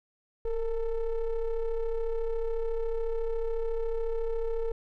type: ring-modulated tone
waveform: triangle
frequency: 220 Hz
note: A3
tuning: in tune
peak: -22 dBFS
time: 0.45-4.72 s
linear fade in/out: 5 ms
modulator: 237 Hz
effects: none